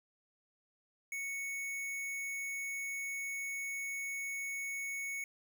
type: tone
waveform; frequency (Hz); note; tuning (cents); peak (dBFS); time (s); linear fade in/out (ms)
square; 2217; C#7; 0; -38; 1.12-5.24; 2
effects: none